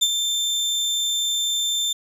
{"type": "tone with ADSR envelope", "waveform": "30% pulse", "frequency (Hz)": 3568, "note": "A7", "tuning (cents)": 23, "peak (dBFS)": -11, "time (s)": [0.01, 1.93], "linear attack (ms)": 16, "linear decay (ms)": 47, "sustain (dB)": -7, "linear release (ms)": 6, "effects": ["resampled to 32000 Hz"]}